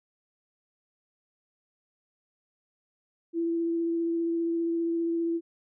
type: tone with vibrato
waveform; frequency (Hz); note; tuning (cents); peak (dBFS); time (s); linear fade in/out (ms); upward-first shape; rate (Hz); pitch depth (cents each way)
sine; 334.7; E4; +26; -25; 3.33-5.41; 50; triangle; 15; 13
effects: none